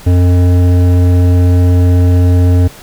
sine tone with hard clipping, 89.2 Hz, F2, 37 cents sharp, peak -7 dBFS, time 0.06-2.68 s, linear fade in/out 10 ms, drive 12 dB, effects pink hiss -35 dBFS RMS until 2.82 s

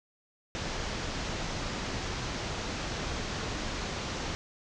pink low-pass noise, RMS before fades -35 dBFS, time 0.55-4.35 s, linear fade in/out 0 ms, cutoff 6800 Hz, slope 48 dB/octave, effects none

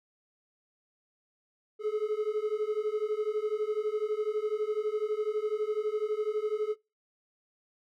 triangle beating tone pair, 420.5 / 432.5 Hz, G#4 / A4, +22 / -30 cents, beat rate 12 Hz, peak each -29 dBFS, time 1.79-6.76 s, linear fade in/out 50 ms, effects noise-tail reverb RT60 0.3 s tail -26 dB re dry + MP3 96 kbps

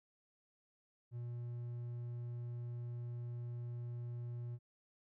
triangle tone, 120 Hz, B2, 49 cents flat, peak -39 dBFS, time 1.11-4.59 s, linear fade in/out 50 ms, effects none

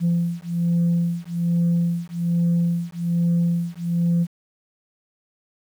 sine beating tone pair, 170.5 / 171.7 Hz, F3 / F3, -41 / -29 cents, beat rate 1.2 Hz, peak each -20 dBFS, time 0-4.27 s, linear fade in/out 50 ms, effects tanh soft clip ceiling -14 dBFS + 8-bit

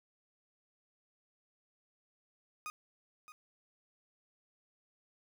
30% pulse tone with echo, 1240 Hz, D#6, 6 cents flat, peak -37 dBFS, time 2.66-2.7 s, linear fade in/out 0 ms, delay 620 ms, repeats 1, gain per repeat -12 dB, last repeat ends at 3.32 s, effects none

